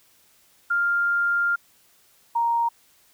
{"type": "tone pair in turn", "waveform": "sine", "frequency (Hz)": [1399, 933.7], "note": ["F6", "A#5"], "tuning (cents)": [3, 3], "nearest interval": "perfect fifth", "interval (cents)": 700, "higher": "first", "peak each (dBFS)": -19, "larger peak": "neither", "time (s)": [[0.7, 1.56], [2.35, 2.69]], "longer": "first", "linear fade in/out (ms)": 10, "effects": ["white hiss -59 dBFS RMS until 3.13 s"]}